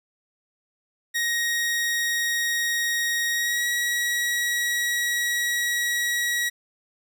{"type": "tone with pitch glide", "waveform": "sawtooth", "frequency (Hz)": [1879, 1915.2], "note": ["A#6", "A#6"], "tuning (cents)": [13, 46], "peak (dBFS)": -19, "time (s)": [1.14, 6.5], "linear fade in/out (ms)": 20, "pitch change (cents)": 33, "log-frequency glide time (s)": [3.31, 3.66], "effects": []}